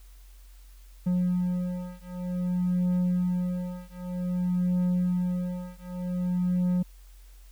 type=beating tone pair; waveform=triangle; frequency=179.4 / 179.93 Hz; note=F3 / F#3; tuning=+47 / -48 cents; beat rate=0.53 Hz; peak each=-26 dBFS; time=1.06-6.83 s; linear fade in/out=10 ms; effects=added 45 Hz sine -47 dBFS peak until 7.51 s + white hiss -61 dBFS RMS until 7.51 s